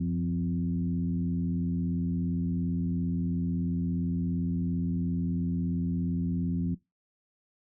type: tone with frequency modulation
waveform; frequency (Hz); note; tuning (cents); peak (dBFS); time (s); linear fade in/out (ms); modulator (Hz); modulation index
sine; 174.61; F3; 0; -26; 0-6.75; 10; 82.9; 0.94
effects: noise-tail reverb RT60 0.2 s tail -20 dB re dry